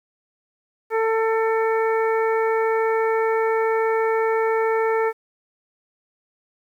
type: harmonic tone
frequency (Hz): 446.5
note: A4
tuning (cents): +25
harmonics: 1 / 2 / 3 / 4 / 5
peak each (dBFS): -19 / -25 / -29 / -31 / -33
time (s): 0.9-5.13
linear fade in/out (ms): 50
effects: 9-bit